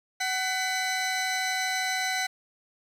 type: tone pair together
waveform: 20% pulse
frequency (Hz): 751 / 2005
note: F#5 / B6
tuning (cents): +26 / +26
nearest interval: octave + perfect fourth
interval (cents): 1700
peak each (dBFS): -24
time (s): 0.2-2.27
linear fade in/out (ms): 10
effects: low-pass 11000 Hz 12 dB/octave + 10-bit